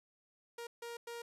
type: tone bursts at uneven times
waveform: sawtooth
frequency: 470 Hz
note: A#4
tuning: 14 cents sharp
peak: -39 dBFS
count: 3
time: 0.58-0.67 / 0.82-0.97 / 1.07-1.22 s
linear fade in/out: 5 ms
effects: resampled to 32000 Hz